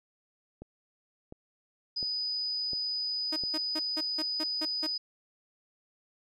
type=click train; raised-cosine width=2 ms; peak=-30 dBFS; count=5; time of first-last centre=0.62-3.437 s; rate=1.42 Hz
type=tone; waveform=sine; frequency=4978 Hz; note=D#8; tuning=in tune; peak=-30 dBFS; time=1.96-4.98 s; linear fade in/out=10 ms
type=tone bursts; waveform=sawtooth; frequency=311.1 Hz; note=D#4; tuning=in tune; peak=-29 dBFS; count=8; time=3.32-4.87 s; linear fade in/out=10 ms; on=45 ms; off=170 ms
effects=resampled to 32000 Hz